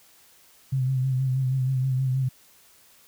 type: tone with vibrato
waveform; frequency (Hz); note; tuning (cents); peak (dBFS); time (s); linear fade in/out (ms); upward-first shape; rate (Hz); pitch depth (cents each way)
sine; 130.81; C3; 0; -21; 0.72-2.29; 10; sine; 6.3; 43
effects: white hiss -56 dBFS RMS until 3.07 s